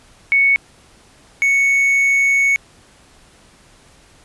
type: tone pair in turn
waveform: sine / triangle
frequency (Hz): 2217 / 2217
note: C#7 / C#7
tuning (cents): 0 / 0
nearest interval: unison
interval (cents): 0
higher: neither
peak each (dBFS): -10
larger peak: neither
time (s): 0.32-0.56 / 1.42-2.56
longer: second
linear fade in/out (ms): 0
effects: pink hiss -49 dBFS RMS until 4.24 s + resampled to 24000 Hz